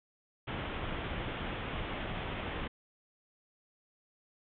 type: low-pass noise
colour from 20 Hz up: pink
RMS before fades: -38 dBFS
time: 0.47-2.68 s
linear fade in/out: 10 ms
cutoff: 3500 Hz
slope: 96 dB/octave
effects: none